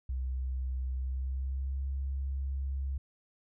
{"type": "tone with pitch glide", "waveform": "sine", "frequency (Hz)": [64.4, 67.72], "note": ["C2", "C#2"], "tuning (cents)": [-27, -40], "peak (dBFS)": -31, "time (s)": [0.09, 2.98], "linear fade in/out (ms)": 5, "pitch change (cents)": 87, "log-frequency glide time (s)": [0.97, 1.85], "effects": []}